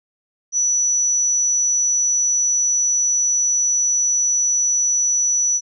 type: tone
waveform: sine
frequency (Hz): 5920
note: F#8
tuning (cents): 0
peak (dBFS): -15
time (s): 0.52-5.61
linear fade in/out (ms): 50
effects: none